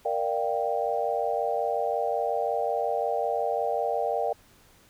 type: chord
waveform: sine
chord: G minor seventh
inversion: first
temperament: equal with one note detuned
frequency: 466.2 / 594.8 / 698.5 / 784 Hz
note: Bb4 / D5 / F5 / G5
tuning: 0 / +22 / 0 / 0 cents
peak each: -30 dBFS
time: 0.05-4.33 s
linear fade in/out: 5 ms
effects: pink hiss -58 dBFS RMS until 4.89 s